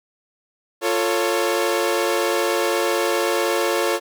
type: chord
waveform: sawtooth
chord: F augmented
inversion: none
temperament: equal with one note detuned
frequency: 349.2 / 445.1 / 554.4 Hz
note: F4 / A4 / C#5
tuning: 0 / +20 / 0 cents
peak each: -19 dBFS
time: 0.81-4 s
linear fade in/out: 50 ms
effects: none